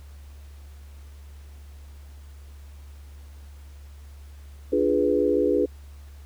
sine chord, D diminished seventh, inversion none, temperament equal, 293.7 / 349.2 / 415.3 / 493.9 Hz, D4 / F4 / Ab4 / Cb5, 0 / 0 / 0 / 0 cents, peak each -25 / -26 / -23 / -24 dBFS, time 4.72-5.66 s, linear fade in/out 10 ms, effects added 71 Hz sine -41 dBFS peak until 6.25 s + pink hiss -57 dBFS RMS until 6.25 s

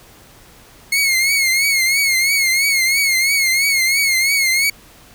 sawtooth tone with vibrato, 2166 Hz, C#7, 41 cents flat, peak -10 dBFS, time 0.92-4.7 s, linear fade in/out 5 ms, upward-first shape triangle, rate 3 Hz, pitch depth 89 cents each way, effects pink hiss -45 dBFS RMS until 5.14 s

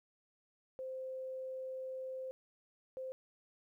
sine tone bursts at uneven times, 521 Hz, C5, 7 cents flat, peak -40 dBFS, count 2, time 0.79-2.31 / 2.97-3.12 s, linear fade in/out 0 ms, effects 13-bit

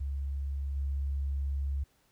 sine tone with level steps, 69.3 Hz, C#2, in tune, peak -31 / -29 dBFS, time 0-1.84 s, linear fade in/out 10 ms, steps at 0.75 s, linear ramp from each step 20 ms, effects pink hiss -69 dBFS RMS until 2.11 s

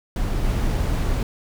brown noise with level steps, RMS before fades -23 / -21 dBFS, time 0.16-1.23 s, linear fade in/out 2 ms, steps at 0.43 s, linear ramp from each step 20 ms, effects none

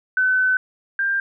sine tone pair in turn, 1514 / 1590.6 Hz, F#6 / G6, +39 / +25 cents, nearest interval minor second, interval 86 cents, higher second, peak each -15 / -18 dBFS, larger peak first, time 0.17-0.57 / 0.99-1.2 s, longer first, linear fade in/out 2 ms, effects none

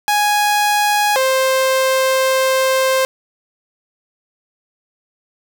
sawtooth tone pair in turn, 830.6 / 525.5 Hz, G#5 / C5, 0 / +7 cents, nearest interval minor sixth, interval 793 cents, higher first, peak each -9 dBFS, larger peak neither, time 0.08-1.16 / 1.16-3.05 s, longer second, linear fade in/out 0 ms, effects none

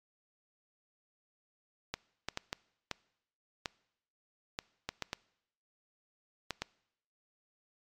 clicks, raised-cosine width 0.2 ms, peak -17 dBFS, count 12, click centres 1.94 / 2.286 / 2.374 / 2.529 / 2.913 / 3.658 / 4.589 / 4.89 / 5.023 / 5.131 / 6.507 / 6.62 s, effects noise-tail reverb RT60 0.8 s tail -23 dB re dry + MP3 96 kbps

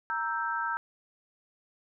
sine chord, E diminished, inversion second, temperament equal, 932.3 / 1318.5 / 1568 Hz, Bb5 / E6 / G6, 0 / 0 / 0 cents, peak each -33 dBFS, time 0.1-0.77 s, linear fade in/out 0 ms, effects none

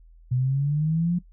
sine exponential sweep, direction up, 123.47 to 178.6 Hz, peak -20 dBFS, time 0.31-1.19 s, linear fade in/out 10 ms, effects noise-tail reverb RT60 0.1 s tail -19 dB re dry + added 41 Hz sine -48 dBFS peak until 1.32 s

